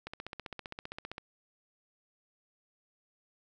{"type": "click train", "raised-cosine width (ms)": 0.3, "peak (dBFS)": -24, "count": 18, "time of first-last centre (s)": [0.07, 1.181], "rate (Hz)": 15.3, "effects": []}